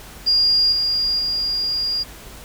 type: tone with level steps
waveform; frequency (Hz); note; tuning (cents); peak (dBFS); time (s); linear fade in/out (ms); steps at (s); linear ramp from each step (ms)
sine; 4826; D8; +46; -13 / -17 / -19; 0.26-2.04; 20; 0.72 / 1.19; 5
effects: added 50 Hz sine -42 dBFS peak until 2.44 s + pink hiss -40 dBFS RMS until 2.44 s